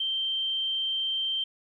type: tone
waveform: sine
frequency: 3136 Hz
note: G7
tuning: in tune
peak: -26 dBFS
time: 0-1.44 s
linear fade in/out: 5 ms
effects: 11-bit